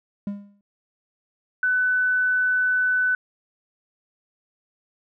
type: tone with exponential decay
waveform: triangle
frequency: 202.2 Hz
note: G#3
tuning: 46 cents flat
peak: -21 dBFS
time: 0.27-0.61 s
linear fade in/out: 2 ms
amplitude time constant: 72 ms
type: tone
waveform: sine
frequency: 1500 Hz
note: F#6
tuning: 23 cents sharp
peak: -18 dBFS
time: 1.63-3.15 s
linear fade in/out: 2 ms
effects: none